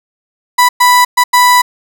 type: tone bursts at uneven times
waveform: 35% pulse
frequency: 987.8 Hz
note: B5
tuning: in tune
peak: -3 dBFS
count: 4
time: 0.58-0.69 / 0.8-1.05 / 1.17-1.24 / 1.33-1.62 s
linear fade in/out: 10 ms
effects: none